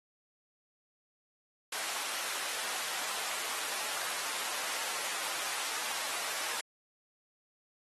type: high-pass noise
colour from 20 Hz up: pink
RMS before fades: -37 dBFS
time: 1.72-6.61 s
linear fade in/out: 5 ms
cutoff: 870 Hz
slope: 12 dB/octave
effects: AAC 32 kbps